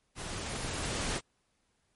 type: noise with level ramp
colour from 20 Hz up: pink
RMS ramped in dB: -40 to -32 dBFS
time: 0.15-1.21 s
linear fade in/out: 50 ms
effects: pink hiss -75 dBFS RMS until 1.95 s + MP3 48 kbps